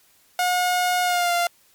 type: tone with pitch glide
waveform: sawtooth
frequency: 721 to 695.2 Hz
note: F#5 to F5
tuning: -45 to -8 cents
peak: -15 dBFS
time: 0.39-1.47 s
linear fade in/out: 2 ms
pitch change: -63 cents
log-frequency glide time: 1.03-1.33 s
effects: white hiss -58 dBFS RMS until 1.74 s + MP3 96 kbps